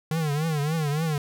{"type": "tone with vibrato", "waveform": "square", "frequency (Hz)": 153.3, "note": "D#3", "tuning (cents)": -25, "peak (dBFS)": -24, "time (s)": [0.11, 1.18], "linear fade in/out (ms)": 2, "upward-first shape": "triangle", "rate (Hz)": 3.5, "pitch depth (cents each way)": 150, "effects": []}